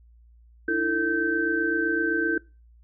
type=tone cluster; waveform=sine; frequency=305.3 / 333.1 / 448.3 / 1549 Hz; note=D#4 / E4 / A4 / G6; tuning=-33 / +18 / +32 / -21 cents; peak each=-32 / -26 / -30 / -25 dBFS; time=0.68-2.38 s; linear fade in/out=5 ms; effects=noise-tail reverb RT60 0.3 s tail -23 dB re dry + added 58 Hz sine -51 dBFS peak until 2.83 s